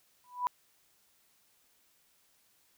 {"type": "tone with exponential growth", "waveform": "sine", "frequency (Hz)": 987.8, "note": "B5", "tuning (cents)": 0, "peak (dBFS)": -24, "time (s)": [0.24, 0.47], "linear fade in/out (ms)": 0, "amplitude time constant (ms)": 48, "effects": ["white hiss -69 dBFS RMS until 2.77 s"]}